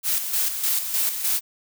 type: noise with tremolo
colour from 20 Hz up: blue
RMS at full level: -22 dBFS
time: 0.03-1.41 s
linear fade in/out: 50 ms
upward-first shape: square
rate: 3.3 Hz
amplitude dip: 55%
effects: none